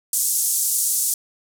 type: band-pass noise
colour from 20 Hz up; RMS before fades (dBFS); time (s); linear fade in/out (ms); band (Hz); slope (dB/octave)
pink; -21; 0.13-1.14; 2; 7100 to 13000; 24
effects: none